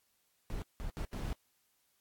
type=noise bursts at uneven times; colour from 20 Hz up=brown; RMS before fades=-38 dBFS; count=4; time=0.5-0.62 / 0.8-0.9 / 0.97-1.05 / 1.13-1.33 s; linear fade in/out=0 ms; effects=white hiss -75 dBFS RMS until 2 s + AAC 64 kbps